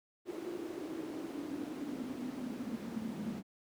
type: noise with high-pass filter sweep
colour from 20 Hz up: brown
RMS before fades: -41 dBFS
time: 0.25-3.43 s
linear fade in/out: 50 ms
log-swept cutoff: 360 to 210 Hz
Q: 7.6
effects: none